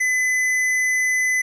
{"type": "tone with hard clipping", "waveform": "triangle", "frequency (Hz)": 2014, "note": "B6", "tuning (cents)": 33, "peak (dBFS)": -19, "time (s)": [0, 1.42], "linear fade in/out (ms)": 10, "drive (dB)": 13, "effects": []}